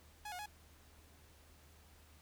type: tone with pitch steps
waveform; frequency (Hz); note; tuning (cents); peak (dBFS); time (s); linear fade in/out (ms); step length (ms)
sawtooth; 840 / 722 / 838; G#5 / F#5 / G#5; +19 / -43 / +15; -40; 0.25-0.46; 5; 70
effects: added 76 Hz sine -63 dBFS peak until 2.21 s + pink hiss -65 dBFS RMS until 2.21 s